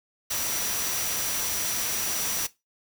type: tone in noise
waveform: sine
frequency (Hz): 5840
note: F#8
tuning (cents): -24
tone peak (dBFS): -33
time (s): 0.3-2.47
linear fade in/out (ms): 10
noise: white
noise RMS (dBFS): -29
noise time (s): 0.3-2.47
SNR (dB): -7
effects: noise-tail reverb RT60 0.2 s tail -17 dB re dry